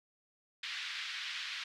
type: band-pass noise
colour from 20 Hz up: white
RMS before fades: -41 dBFS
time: 0.63-1.64 s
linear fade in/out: 5 ms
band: 1500 to 4000 Hz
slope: 24 dB/octave
effects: none